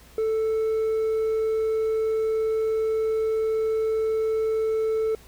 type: tone with hard clipping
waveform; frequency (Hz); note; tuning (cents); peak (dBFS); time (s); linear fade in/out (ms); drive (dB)
sine; 440.8; A4; +3; -22; 0.18-5.15; 2; 2
effects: added 60 Hz sine -50 dBFS peak until 5.27 s + pink hiss -52 dBFS RMS until 5.27 s